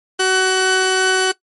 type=tone pair together; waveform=sawtooth; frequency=375.7 / 1500 Hz; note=F#4 / F#6; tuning=+26 / +23 cents; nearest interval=2 octaves; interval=2397 cents; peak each=-12 dBFS; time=0.19-1.32 s; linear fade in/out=10 ms; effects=noise-tail reverb RT60 0.1 s tail -18 dB re dry + MP3 48 kbps